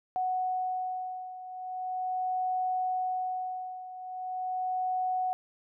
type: beating tone pair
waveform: sine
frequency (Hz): 740 / 740.4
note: F#5 / F#5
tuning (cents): 0 / +1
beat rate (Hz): 0.4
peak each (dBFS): -31 / -35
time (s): 0.16-5.33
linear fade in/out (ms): 0
effects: none